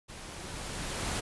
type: noise with level ramp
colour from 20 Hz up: pink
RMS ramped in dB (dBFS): -46 to -32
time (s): 0.08-1.21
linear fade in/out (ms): 20
effects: resampled to 24000 Hz